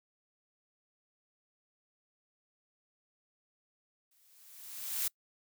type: noise with exponential growth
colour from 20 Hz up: blue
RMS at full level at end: -31 dBFS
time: 4.11-5.08 s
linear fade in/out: 5 ms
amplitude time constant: 210 ms
effects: noise-tail reverb RT60 0.1 s tail -25 dB re dry